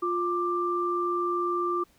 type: tone pair together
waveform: sine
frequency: 351.6 / 1181.3 Hz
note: F4 / D6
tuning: +12 / +10 cents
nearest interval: octave + major sixth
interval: 2098 cents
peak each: -28 / -27 dBFS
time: 0.02-1.84 s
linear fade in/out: 10 ms
effects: pink hiss -63 dBFS RMS until 1.98 s